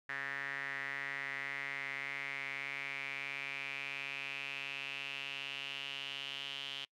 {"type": "tone with band-pass filter sweep", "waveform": "sawtooth", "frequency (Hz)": 138.59, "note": "C#3", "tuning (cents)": 0, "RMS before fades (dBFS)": -42, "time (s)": [0.09, 6.85], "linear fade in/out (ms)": 5, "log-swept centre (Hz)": [1800, 3100], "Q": 6.5, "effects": ["noise-tail reverb RT60 0.1 s tail -26 dB re dry"]}